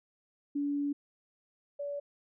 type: tone pair in turn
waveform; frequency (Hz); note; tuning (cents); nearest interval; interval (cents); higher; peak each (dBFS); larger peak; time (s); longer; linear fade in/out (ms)
sine; 286.5 / 573; D4 / D5; -43 / -43; octave; 1200; second; -29 / -34; first; 0.55-0.93 / 1.79-2; first; 10
effects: none